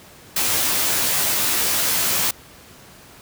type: noise with comb filter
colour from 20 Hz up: white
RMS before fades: -20 dBFS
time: 0.36-2.31 s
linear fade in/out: 5 ms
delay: 14 ms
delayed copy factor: -0.75
effects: pink hiss -45 dBFS RMS until 3.21 s + high-pass 60 Hz 12 dB/octave